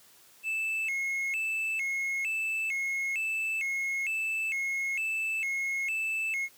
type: tone with vibrato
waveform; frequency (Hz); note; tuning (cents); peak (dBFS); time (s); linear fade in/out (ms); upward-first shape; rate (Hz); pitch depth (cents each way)
triangle; 2389; D7; +29; -27; 0.43-6.49; 50; square; 1.1; 170
effects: white hiss -58 dBFS RMS until 6.57 s + high-pass 80 Hz 12 dB/octave